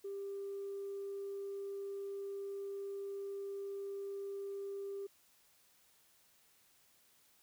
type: tone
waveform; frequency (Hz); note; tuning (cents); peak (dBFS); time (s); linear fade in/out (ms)
sine; 396.7; G4; +21; -39; 0.04-5.07; 10
effects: tanh soft clip ceiling -36 dBFS + white hiss -69 dBFS RMS until 7.42 s